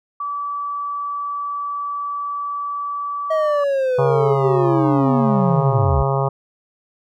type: tone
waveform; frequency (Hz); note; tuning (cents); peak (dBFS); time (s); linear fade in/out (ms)
sine; 1152; D6; -34; -22; 0.2-3.64; 5
type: linear sweep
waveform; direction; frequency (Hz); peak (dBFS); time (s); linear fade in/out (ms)
triangle; down; 641 to 61; -14; 3.3-6.03; 10
type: harmonic tone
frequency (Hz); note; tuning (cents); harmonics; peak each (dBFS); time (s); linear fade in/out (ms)
136.5; C#3; -26; 1 / 3 / 4 / 5 / 6 / 7 / 8 / 9; -19 / -24 / -25 / -26 / -27 / -27 / -28 / -29; 3.98-6.29; 10
effects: none